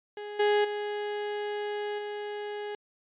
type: tone with level steps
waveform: 35% pulse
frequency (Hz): 415.3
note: G#4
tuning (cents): 0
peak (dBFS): -35 / -20 / -29 / -32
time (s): 0.17-2.75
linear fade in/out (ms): 2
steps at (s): 0.39 / 0.64 / 1.98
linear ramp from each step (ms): 10
effects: resampled to 8000 Hz